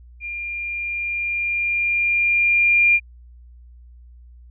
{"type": "tone with level ramp", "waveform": "sine", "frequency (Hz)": 2400, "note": "D7", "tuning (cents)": 37, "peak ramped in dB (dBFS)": [-27, -11], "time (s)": [0.2, 3], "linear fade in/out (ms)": 50, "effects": ["added 60 Hz sine -42 dBFS peak until 4.5 s"]}